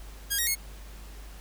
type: tone with pitch steps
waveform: 5% pulse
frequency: 1628 / 1880.9 / 2173 Hz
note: G#6 / A#6 / C#7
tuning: -35 / +15 / -35 cents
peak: -15 dBFS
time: 0.3-0.555 s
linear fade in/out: 20 ms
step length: 85 ms
effects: added 50 Hz sine -42 dBFS peak until 1.4 s + pink hiss -51 dBFS RMS until 1.4 s